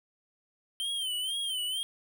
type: tone with vibrato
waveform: square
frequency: 3113 Hz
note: G7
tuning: 13 cents flat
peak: -31 dBFS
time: 0.8-1.83 s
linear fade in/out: 0 ms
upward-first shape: sine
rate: 2.1 Hz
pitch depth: 100 cents each way
effects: none